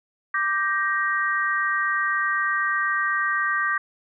sine chord, G minor, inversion second, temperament just, 1176 / 1568 / 1881.6 Hz, D6 / G6 / Bb6, +2 / 0 / +16 cents, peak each -25 dBFS, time 0.34-3.78 s, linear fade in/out 5 ms, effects none

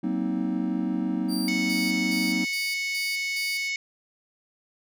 triangle chord, C half-diminished seventh, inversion second, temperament just, 188.37 / 235.5 / 261.6 / 314 Hz, Gb3 / Bb3 / C4 / Eb4, +31 / +18 / 0 / +16 cents, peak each -28 dBFS, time 0.03-2.45 s, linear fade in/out 10 ms
sawtooth tone with tremolo, 4699 Hz, D8, in tune, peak -29 dBFS, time 1.28-3.71 s, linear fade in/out 50 ms, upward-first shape square, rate 2.4 Hz, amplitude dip 65%
harmonic tone, 736 Hz, F#5, 9 cents flat, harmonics 3 / 4 / 5 / 6 / 7 / 8 / 9 / 10, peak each -27 / -41 / -43 / -41 / -38 / -45 / -43 / -48 dBFS, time 1.48-3.76 s, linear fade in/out 2 ms
effects none

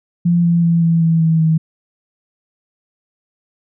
sine tone with pitch steps, 172.5 / 170.32 / 168.17 / 166.05 / 163.95 / 161.88 / 159.84 Hz, F3 / F3 / E3 / E3 / E3 / E3 / D#3, -21 / -43 / +35 / +13 / -9 / -31 / +47 cents, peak -10 dBFS, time 0.25-1.58 s, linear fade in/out 10 ms, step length 190 ms, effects none

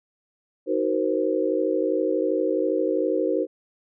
sine chord, C half-diminished seventh, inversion first, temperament just, 314 / 376.7 / 470.9 / 523.3 Hz, Eb4 / Gb4 / Bb4 / C5, +16 / +31 / +18 / 0 cents, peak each -26 dBFS, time 0.66-3.47 s, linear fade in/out 50 ms, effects none

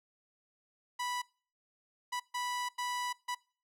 sawtooth tone bursts at uneven times, 985 Hz, B5, 5 cents flat, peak -30 dBFS, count 5, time 0.99-1.22 / 2.12-2.2 / 2.34-2.69 / 2.78-3.13 / 3.28-3.35 s, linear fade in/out 10 ms, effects noise-tail reverb RT60 0.4 s tail -23 dB re dry + low-pass 11000 Hz 12 dB/octave

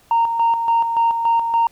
sine tone with tremolo, 924 Hz, A#5, 16 cents flat, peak -11 dBFS, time 0.11-1.67 s, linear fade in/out 2 ms, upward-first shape square, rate 3.5 Hz, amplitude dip 55%, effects tanh soft clip ceiling -10 dBFS + pink hiss -54 dBFS RMS until 1.71 s

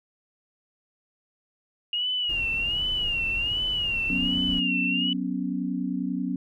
sine tone with vibrato, 2841 Hz, F7, 29 cents sharp, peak -24 dBFS, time 1.93-5.13 s, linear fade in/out 2 ms, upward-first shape sine, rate 1.3 Hz, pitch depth 100 cents each way
brown noise, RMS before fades -37 dBFS, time 2.29-4.6 s, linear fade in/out 5 ms
sine chord, F# suspended fourth, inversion none, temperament equal, 185 / 246.9 / 277.2 Hz, F#3 / B3 / C#4, 0 / 0 / 0 cents, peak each -30 dBFS, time 4.1-6.36 s, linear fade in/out 2 ms
effects none

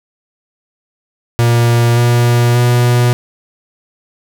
45% pulse tone with pitch steps, 118.3 / 119.95 / 121.63 Hz, A#2 / A#2 / B2, +26 / +50 / -26 cents, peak -8 dBFS, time 1.39-3.13 s, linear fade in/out 0 ms, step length 580 ms, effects none

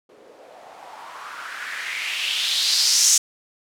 violet noise with low-pass filter sweep, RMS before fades -24 dBFS, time 0.09-3.18 s, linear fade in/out 5 ms, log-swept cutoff 400 to 6700 Hz, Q 3.4, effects none

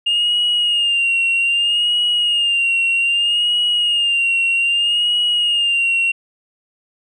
sine tone with vibrato, 2821 Hz, F7, 17 cents sharp, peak -12 dBFS, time 0.06-6.12 s, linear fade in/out 10 ms, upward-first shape sine, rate 0.63 Hz, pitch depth 52 cents each way, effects tanh soft clip ceiling -11 dBFS

